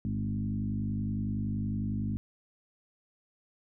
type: tone with frequency modulation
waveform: sine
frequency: 157.4 Hz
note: D#3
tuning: 20 cents sharp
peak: -29 dBFS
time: 0.05-2.17 s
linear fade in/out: 0 ms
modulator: 50.8 Hz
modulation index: 1.9
effects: none